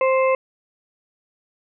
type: harmonic tone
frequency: 525 Hz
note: C5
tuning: 6 cents sharp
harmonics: 1 / 2 / 4 / 5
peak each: -16 / -22 / -28 / -30 dBFS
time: 0.01-0.35 s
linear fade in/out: 2 ms
effects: none